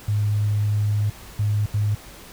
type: tone bursts at uneven times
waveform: sine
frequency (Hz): 104.4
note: G#2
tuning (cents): +10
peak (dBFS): -18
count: 3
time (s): 0.08-1.1 / 1.39-1.66 / 1.74-1.95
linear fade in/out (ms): 5
effects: added 50 Hz sine -51 dBFS peak until 2.32 s + pink hiss -43 dBFS RMS until 2.32 s